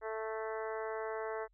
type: harmonic tone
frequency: 220 Hz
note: A3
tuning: in tune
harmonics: 2 / 3 / 4 / 5 / 6 / 7 / 8 / 9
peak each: -39 / -43 / -45 / -47 / -49 / -50 / -51 / -52 dBFS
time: 0.01-1.48 s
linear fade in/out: 50 ms
effects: added 44 Hz sine -67 dBFS peak until 1.53 s